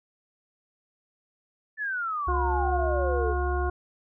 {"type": "exponential sweep", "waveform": "sine", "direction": "down", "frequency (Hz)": [1770, 409.7], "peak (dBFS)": -27, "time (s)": [1.77, 3.35], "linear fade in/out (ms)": 50}
{"type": "tone", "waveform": "sine", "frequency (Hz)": 68.9, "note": "C#2", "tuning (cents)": -10, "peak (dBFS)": -26, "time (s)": [2.27, 3.7], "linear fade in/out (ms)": 10}
{"type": "harmonic tone", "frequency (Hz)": 358.6, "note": "F4", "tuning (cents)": 46, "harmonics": [1, 2, 3, 4], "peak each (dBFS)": [-30, -33, -35, -36], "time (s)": [2.28, 3.7], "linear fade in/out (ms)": 5}
{"effects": []}